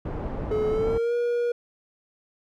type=low-pass noise; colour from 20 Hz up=pink; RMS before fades=-31 dBFS; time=0.05-0.98 s; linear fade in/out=5 ms; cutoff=740 Hz; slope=12 dB/octave
type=tone with pitch glide; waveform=triangle; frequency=428.5 to 478.2 Hz; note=A4 to A#4; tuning=-46 to +44 cents; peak=-20 dBFS; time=0.51-1.52 s; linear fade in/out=5 ms; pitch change=+190 cents; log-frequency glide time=0.68-1.14 s
effects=none